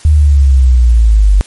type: linear sweep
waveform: sine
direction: down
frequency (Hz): 77.3 to 47.33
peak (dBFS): -3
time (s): 0.05-1.41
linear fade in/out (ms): 0
effects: white hiss -37 dBFS RMS until 1.46 s + MP3 48 kbps